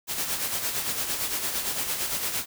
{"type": "noise with tremolo", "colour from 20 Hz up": "white", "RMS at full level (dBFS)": -27, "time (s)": [0.07, 2.46], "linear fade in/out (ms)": 50, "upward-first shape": "sine", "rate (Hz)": 8.8, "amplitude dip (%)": 50, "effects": []}